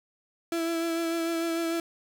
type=tone with vibrato; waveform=35% pulse; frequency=332.4 Hz; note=E4; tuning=15 cents sharp; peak=-25 dBFS; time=0.52-1.8 s; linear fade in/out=2 ms; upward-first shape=triangle; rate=6.7 Hz; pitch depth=25 cents each way; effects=none